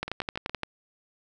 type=two click trains; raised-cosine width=0.3 ms; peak=-19 / -13 dBFS; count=4 / 8; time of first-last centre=0.08-0.496 / 0.03-0.633 s; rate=7.22 / 11.6 Hz; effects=none